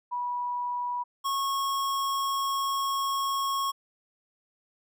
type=tone pair in turn; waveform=sine / square; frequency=976 / 1095.5 Hz; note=B5 / C#6; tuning=-21 / -21 cents; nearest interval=major second; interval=200 cents; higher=second; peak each=-28 / -27 dBFS; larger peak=second; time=0.11-1.04 / 1.24-3.72 s; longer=second; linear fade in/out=20 ms; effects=none